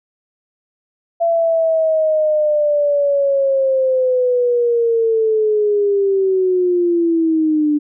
sine linear sweep, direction down, 677 to 293.7 Hz, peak -12 dBFS, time 1.2-7.79 s, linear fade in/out 20 ms, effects none

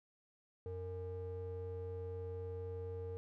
triangle ring-modulated tone, 184.6 Hz, F#3, 4 cents flat, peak -36 dBFS, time 0.66-3.17 s, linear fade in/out 0 ms, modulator 275 Hz, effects none

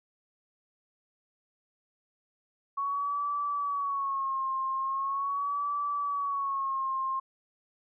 sine tone with vibrato, 1108.7 Hz, C#6, in tune, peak -28 dBFS, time 2.77-7.2 s, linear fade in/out 10 ms, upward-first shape sine, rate 0.41 Hz, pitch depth 74 cents each way, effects none

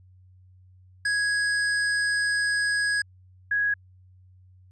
square / sine tone pair in turn, 1661.2 / 1661.2 Hz, G#6 / G#6, 0 / 0 cents, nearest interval unison, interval 0 cents, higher neither, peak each -23 / -21 dBFS, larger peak second, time 1.05-3.02 / 3.51-3.74 s, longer first, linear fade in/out 5 ms, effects added 92 Hz sine -51 dBFS peak until 4.71 s + resampled to 24000 Hz

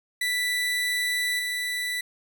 30% pulse tone with level steps, 1975.5 Hz, B6, in tune, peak -21 / -24 dBFS, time 0.21-2.01 s, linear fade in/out 5 ms, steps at 1.39 s, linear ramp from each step 2 ms, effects none

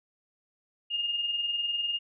sine tone pair together, 2814 / 2834 Hz, F7 / F7, +12 / +25 cents, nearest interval unison, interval 13 cents, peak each -37 / -28 dBFS, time 0.9-1.99 s, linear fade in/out 20 ms, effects none

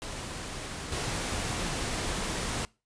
pink noise with level steps, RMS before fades -38 / -32 dBFS, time 0.02-2.65 s, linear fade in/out 0 ms, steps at 0.92 s, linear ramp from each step 2 ms, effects noise-tail reverb RT60 0.3 s tail -24 dB re dry + resampled to 22050 Hz

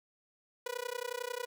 sawtooth tone with amplitude modulation, 490 Hz, B4, 14 cents flat, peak -29 dBFS, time 0.66-1.46 s, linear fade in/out 5 ms, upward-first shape sine, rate 31.1 Hz, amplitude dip 100%, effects none

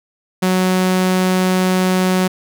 sawtooth tone, 185 Hz, F#3, in tune, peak -9 dBFS, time 0.42-2.28 s, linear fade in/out 10 ms, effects none

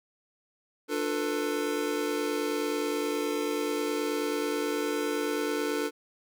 square chord, B half-diminished seventh, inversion first, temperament just, 296.3 / 355.6 / 444.5 / 493.9 Hz, D4 / F4 / A4 / B4, +15 / +31 / +18 / 0 cents, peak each -33 / -37 / -32 / -37 dBFS, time 0.88-5.91 s, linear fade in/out 50 ms, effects none

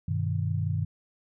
sine chord, G augmented, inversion none, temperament equal, 98 / 123.47 / 155.56 Hz, G2 / B2 / D#3, 0 / 0 / 0 cents, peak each -28 / -32 / -30 dBFS, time 0.08-0.85 s, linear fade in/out 5 ms, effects none

